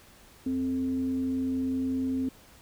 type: tone with frequency modulation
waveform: sine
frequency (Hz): 261.6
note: C4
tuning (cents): 0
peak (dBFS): -26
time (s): 0.46-2.29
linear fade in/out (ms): 5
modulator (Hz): 178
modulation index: 0.29
effects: pink hiss -55 dBFS RMS until 2.61 s